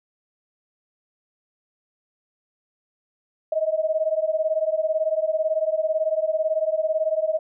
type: beating tone pair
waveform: sine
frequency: 622.3 / 640.3 Hz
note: D#5 / D#5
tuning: 0 / +49 cents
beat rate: 18 Hz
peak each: -23 dBFS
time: 3.52-7.39 s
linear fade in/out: 5 ms
effects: none